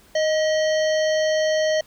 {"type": "harmonic tone with a mistuned harmonic", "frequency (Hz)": 622.3, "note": "D#5", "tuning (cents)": 0, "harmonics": [1, 3, 5, 7, 9, 10], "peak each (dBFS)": [-18, -28, -32, -35, -37, -38], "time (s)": [0.15, 1.81], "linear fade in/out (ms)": 5, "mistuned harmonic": 3, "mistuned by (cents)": 38, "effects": ["pink hiss -53 dBFS RMS until 1.86 s"]}